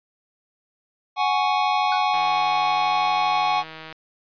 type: chord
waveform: square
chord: F# suspended second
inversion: none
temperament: just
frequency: 740 / 832.5 / 1110 Hz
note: F#5 / G#5 / C#6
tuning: 0 / +4 / +2 cents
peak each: -24 / -23 / -25 dBFS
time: 1.16-3.64 s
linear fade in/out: 50 ms
type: tone with exponential decay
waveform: square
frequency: 1480 Hz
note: F#6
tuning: in tune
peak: -27 dBFS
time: 1.92-2.1 s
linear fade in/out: 2 ms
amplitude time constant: 38 ms
type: click train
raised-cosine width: 0.3 ms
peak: -22 dBFS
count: 285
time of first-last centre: 2.14-3.926 s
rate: 159 Hz
effects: resampled to 11025 Hz